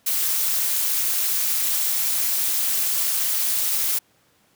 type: noise with amplitude modulation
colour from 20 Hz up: blue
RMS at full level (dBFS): -19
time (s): 0.06-3.99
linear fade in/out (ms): 10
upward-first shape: sine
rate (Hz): 288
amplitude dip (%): 70
effects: pink hiss -61 dBFS RMS until 4.55 s + high-pass 100 Hz 12 dB/octave

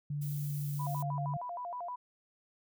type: tone with pitch glide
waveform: sine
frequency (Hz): 145.8 to 144.21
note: D3 to D3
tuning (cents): -12 to -31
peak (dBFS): -33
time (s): 0.1-1.37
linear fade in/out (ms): 5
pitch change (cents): -19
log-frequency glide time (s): 0.41-0.83
type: noise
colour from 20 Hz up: violet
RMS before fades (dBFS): -47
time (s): 0.21-1.03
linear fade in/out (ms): 10
type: tone with vibrato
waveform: sine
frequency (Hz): 830.6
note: G#5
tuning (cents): 0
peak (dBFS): -37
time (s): 0.79-1.96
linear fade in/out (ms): 10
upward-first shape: square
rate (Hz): 6.4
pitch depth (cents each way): 300
effects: none

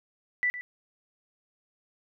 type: tone with echo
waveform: sine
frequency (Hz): 1975.5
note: B6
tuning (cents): 0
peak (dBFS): -23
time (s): 0.43-0.5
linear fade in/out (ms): 0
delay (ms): 110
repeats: 1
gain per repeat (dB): -12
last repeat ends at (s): 0.61
effects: none

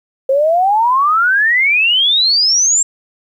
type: exponential sweep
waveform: sine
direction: up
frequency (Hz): 523.3 to 7550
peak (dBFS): -9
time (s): 0.29-2.83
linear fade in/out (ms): 5
effects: 8-bit

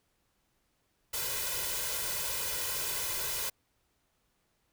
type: noise with comb filter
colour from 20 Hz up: white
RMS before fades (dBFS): -34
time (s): 1.13-3.5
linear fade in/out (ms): 10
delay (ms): 2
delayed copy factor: +0.75
effects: pink hiss -75 dBFS RMS until 4.72 s

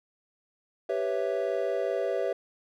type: chord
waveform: triangle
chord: C# half-diminished seventh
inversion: second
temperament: equal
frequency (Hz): 392 / 493.9 / 554.4 / 659.3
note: G4 / B4 / C#5 / E5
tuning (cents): 0 / 0 / 0 / 0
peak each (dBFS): -30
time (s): 0.89-2.33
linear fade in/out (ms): 5
effects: none

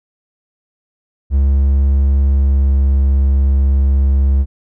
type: tone with pitch glide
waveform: triangle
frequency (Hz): 68.8 to 68.17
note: C#2 to C#2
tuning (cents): -12 to -28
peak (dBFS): -7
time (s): 1.3-4.46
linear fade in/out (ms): 50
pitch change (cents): -16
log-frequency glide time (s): 2.24-2.77
effects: none

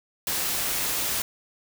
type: noise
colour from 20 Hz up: white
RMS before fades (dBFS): -27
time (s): 0.27-1.22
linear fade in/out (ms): 2
effects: none

